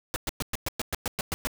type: noise bursts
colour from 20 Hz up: pink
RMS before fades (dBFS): -29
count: 11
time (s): 0.14-1.471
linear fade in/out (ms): 0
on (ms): 21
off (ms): 110
effects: none